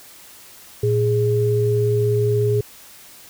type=tone pair together; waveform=sine; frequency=114.6 / 415.3 Hz; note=A#2 / G#4; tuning=-29 / 0 cents; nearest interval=octave + minor seventh; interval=2229 cents; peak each=-18 dBFS; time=0.83-2.61 s; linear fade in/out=5 ms; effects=white hiss -44 dBFS RMS until 3.29 s